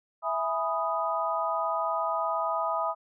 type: chord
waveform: sine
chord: E major seventh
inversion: none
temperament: equal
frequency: 659.3 / 830.6 / 987.8 / 1244.5 Hz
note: E5 / G#5 / B5 / D#6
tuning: 0 / 0 / 0 / 0 cents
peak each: -31 / -34 / -32 / -30 dBFS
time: 0.22-2.95 s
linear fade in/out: 50 ms
effects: none